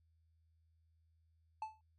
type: tone with exponential decay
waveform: triangle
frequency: 873 Hz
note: A5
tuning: 14 cents flat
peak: -34 dBFS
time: 1.62-1.81 s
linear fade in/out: 2 ms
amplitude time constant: 40 ms
effects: added 81 Hz sine -70 dBFS peak until 1.98 s + MP3 48 kbps